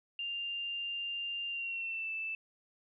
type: tone with pitch glide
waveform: sine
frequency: 2794 to 2642 Hz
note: F7 to E7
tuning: 0 to +3 cents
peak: -35 dBFS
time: 0.19-2.35 s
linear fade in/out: 2 ms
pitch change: -97 cents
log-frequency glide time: 1.49-2.11 s
effects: none